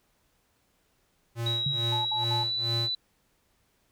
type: tone with tremolo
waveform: square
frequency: 116.54 Hz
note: A#2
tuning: in tune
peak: -29 dBFS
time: 1.35-2.9 s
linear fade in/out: 50 ms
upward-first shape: sine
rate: 2.3 Hz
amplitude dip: 95%
type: tone with pitch glide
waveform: sine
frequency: 3856 to 3978 Hz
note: B7 to B7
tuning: -42 to +12 cents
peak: -27 dBFS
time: 1.46-2.95 s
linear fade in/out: 5 ms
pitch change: +54 cents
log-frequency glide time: 1.92-2.62 s
type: tone with exponential decay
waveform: sine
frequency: 139.7 Hz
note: C#3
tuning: 14 cents sharp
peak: -25 dBFS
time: 1.66-1.93 s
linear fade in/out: 5 ms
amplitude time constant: 58 ms
type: tone bursts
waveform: sine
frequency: 861 Hz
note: A5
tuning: 38 cents flat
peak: -30 dBFS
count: 3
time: 1.92-2.436 s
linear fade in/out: 5 ms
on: 130 ms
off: 63 ms
effects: pink hiss -70 dBFS RMS until 3.91 s